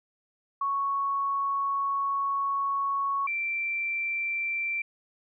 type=tone pair in turn; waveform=sine; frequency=1108.7 / 2349 Hz; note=C#6 / D7; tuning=0 / 0 cents; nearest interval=octave + minor second; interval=1300 cents; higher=second; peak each=-25 / -27 dBFS; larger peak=first; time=0.61-3.27 / 3.27-4.82 s; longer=first; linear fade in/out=5 ms; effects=none